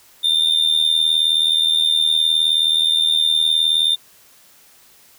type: tone with amplitude modulation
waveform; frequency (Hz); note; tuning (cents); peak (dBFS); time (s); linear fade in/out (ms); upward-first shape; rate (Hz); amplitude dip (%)
triangle; 3603; A7; +40; -9; 0.23-3.96; 20; sine; 79.2; 75
effects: white hiss -50 dBFS RMS until 5.18 s